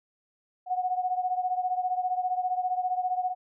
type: beating tone pair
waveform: sine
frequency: 730 / 745 Hz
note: F#5 / F#5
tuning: -24 / +12 cents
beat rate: 15 Hz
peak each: -27 / -31 dBFS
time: 0.66-3.35 s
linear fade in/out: 50 ms
effects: none